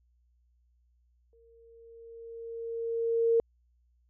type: tone with exponential growth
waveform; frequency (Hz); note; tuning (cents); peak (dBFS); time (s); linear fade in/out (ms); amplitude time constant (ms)
sine; 460; A#4; -23; -20; 1.33-3.4; 1; 450
effects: added 60 Hz sine -65 dBFS peak until 4.09 s